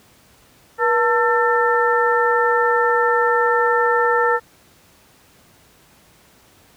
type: harmonic tone with a mistuned harmonic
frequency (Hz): 447.4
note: A4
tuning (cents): +29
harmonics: 1 / 2 / 3 / 4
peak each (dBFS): -18 / -20 / -20 / -21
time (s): 0.78-4.4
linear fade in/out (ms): 50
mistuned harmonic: 1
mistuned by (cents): +120
effects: pink hiss -52 dBFS RMS until 6.76 s + high-pass 60 Hz 12 dB/octave